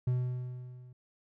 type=tone with level ramp; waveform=triangle; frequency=125.1 Hz; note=B2; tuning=23 cents sharp; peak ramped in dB=-23 to -48 dBFS; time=0.07-0.93 s; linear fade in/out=5 ms; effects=none